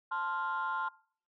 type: chord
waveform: sine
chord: F major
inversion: first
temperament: equal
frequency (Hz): 880 / 1046.5 / 1396.9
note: A5 / C6 / F6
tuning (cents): 0 / 0 / 0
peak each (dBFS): -36 / -34 / -35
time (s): 0.11-0.89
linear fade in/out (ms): 10
effects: noise-tail reverb RT60 0.5 s tail -22 dB re dry + tanh soft clip ceiling -26 dBFS